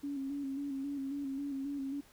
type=tone with vibrato; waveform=sine; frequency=277.2 Hz; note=C#4; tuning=in tune; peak=-35 dBFS; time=0.03-2.01 s; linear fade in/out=10 ms; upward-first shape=square; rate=3.7 Hz; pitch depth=42 cents each way; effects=pink hiss -62 dBFS RMS until 2.12 s